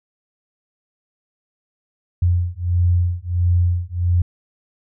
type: beating tone pair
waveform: sine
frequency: 87.31 / 88.81 Hz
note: F2 / F2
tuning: 0 / +30 cents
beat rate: 1.5 Hz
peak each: -18 dBFS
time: 2.22-4.22 s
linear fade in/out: 5 ms
effects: none